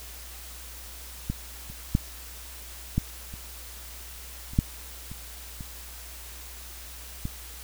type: clicks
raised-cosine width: 5 ms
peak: -15 / -29 / -8 / -10 / -28 / -29 / -7 / -26 / -25 / -18 dBFS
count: 10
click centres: 1.3 / 1.7 / 1.951 / 2.98 / 3.339 / 4.535 / 4.589 / 5.116 / 5.608 / 7.254 s
effects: added 60 Hz sine -44 dBFS peak until 7.63 s + white hiss -44 dBFS RMS until 7.63 s